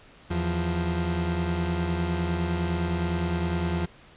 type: tone pair together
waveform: 30% pulse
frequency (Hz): 82.4 / 174.61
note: E2 / F3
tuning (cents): 0 / 0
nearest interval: octave + minor second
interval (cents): 1300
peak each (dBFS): -25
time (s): 0.3-3.86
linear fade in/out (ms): 10
effects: pink hiss -52 dBFS RMS until 4.16 s + resampled to 8000 Hz